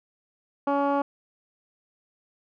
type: tone with low-pass filter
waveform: 15% pulse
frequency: 281.8 Hz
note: C#4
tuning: 29 cents sharp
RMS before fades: -24 dBFS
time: 0.67-1.02 s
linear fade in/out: 5 ms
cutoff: 1100 Hz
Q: 1.3
effects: none